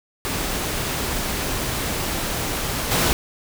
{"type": "noise with level steps", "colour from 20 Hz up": "pink", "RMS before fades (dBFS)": [-25, -19], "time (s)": [0.25, 3.13], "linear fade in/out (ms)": 0, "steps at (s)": 2.91, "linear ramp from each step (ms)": 5, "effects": []}